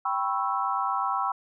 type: chord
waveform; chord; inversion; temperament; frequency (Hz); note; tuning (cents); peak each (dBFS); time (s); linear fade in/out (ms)
sine; C# half-diminished seventh; second; equal with one note detuned; 784 / 987.8 / 1096 / 1318.5; G5 / B5 / C#6 / E6; 0 / 0 / -20 / 0; -30; 0.05-1.32; 5
effects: none